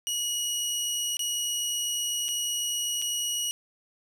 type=tone with dropouts; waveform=20% pulse; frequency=2908 Hz; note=F#7; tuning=31 cents flat; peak=-22 dBFS; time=0.07-3.51 s; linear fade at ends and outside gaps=0 ms; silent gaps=1.169-1.193 / 2.283-2.288 / 3.017-3.022 s; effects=none